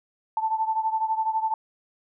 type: beating tone pair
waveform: sine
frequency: 880 / 892 Hz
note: A5 / A5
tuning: 0 / +23 cents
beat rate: 12 Hz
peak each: -24 / -28 dBFS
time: 0.37-1.54 s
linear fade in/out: 2 ms
effects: none